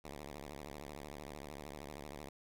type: tone with vibrato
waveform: 5% pulse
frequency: 72.4 Hz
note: D2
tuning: 24 cents flat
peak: -35 dBFS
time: 0.04-2.29 s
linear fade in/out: 5 ms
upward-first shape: sine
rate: 13 Hz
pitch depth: 170 cents each way
effects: none